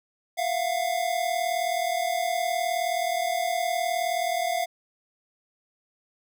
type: tone pair together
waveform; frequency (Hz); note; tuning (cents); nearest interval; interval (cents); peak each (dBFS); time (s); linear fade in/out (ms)
square; 677 / 716.2; E5 / F5; +46 / +43; minor second; 97; -28; 0.37-4.66; 20
effects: none